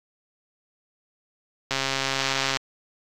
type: click train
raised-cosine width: 0.2 ms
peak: -7 dBFS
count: 117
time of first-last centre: 1.71-2.569 s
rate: 135 Hz
effects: AAC 48 kbps